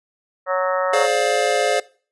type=harmonic tone; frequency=185 Hz; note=F#3; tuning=in tune; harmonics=3 / 4 / 5 / 6 / 7 / 8 / 9 / 10; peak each=-20 / -29 / -29 / -28 / -24 / -37 / -36 / -30 dBFS; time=0.46-1.08 s; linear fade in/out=50 ms
type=chord; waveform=square; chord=D half-diminished seventh; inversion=second; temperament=just; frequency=422.9 / 528.6 / 587.3 / 704.8 Hz; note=Ab4 / C5 / D5 / F5; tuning=+31 / +18 / 0 / +16 cents; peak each=-23 dBFS; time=0.93-1.8 s; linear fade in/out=5 ms
effects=noise-tail reverb RT60 0.4 s tail -21 dB re dry + resampled to 24000 Hz